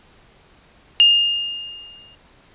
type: tone with exponential decay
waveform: sine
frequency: 2826 Hz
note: F7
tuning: 20 cents sharp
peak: -7 dBFS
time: 1-2.15 s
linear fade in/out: 0 ms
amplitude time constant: 250 ms
effects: pink hiss -52 dBFS RMS until 2.54 s + resampled to 8000 Hz